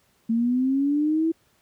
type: linear sweep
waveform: sine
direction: up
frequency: 223.7 to 330 Hz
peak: -19 dBFS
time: 0.29-1.32 s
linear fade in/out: 10 ms
effects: pink hiss -64 dBFS RMS until 1.61 s + high-pass 60 Hz 12 dB/octave